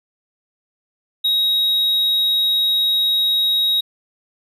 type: tone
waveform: triangle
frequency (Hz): 3796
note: A#7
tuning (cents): +31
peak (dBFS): -13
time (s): 1.24-3.81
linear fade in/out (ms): 10
effects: none